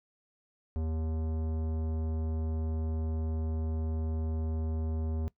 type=tone with tanh clipping; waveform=sine; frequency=79.6 Hz; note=D#2; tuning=40 cents sharp; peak=-32 dBFS; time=0.76-5.28 s; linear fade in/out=0 ms; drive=16 dB; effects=noise-tail reverb RT60 0.1 s tail -20 dB re dry